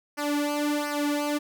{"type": "tone with flanger", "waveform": "sawtooth", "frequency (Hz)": 293.2, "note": "D4", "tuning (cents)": -3, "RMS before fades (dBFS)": -27, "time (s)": [0.17, 1.39], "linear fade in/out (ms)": 20, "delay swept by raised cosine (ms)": [0.27, 2.87], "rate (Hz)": 1.4, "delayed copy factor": -0.85, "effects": []}